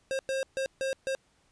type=tone bursts at uneven times; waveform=square; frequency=534 Hz; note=C5; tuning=35 cents sharp; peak=-29 dBFS; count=5; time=0.11-0.19 / 0.29-0.43 / 0.57-0.66 / 0.81-0.93 / 1.07-1.15 s; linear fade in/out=0 ms; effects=pink hiss -68 dBFS RMS until 1.51 s + resampled to 22050 Hz